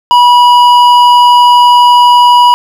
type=tone with hard clipping; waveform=triangle; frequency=974 Hz; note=B5; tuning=24 cents flat; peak=-3 dBFS; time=0.11-2.54 s; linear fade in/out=0 ms; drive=12 dB; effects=none